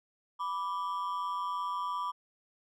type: ring-modulated tone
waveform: triangle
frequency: 1080 Hz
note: C#6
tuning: 45 cents flat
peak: -27 dBFS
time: 0.39-2.12 s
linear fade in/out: 20 ms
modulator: 91.4 Hz
effects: none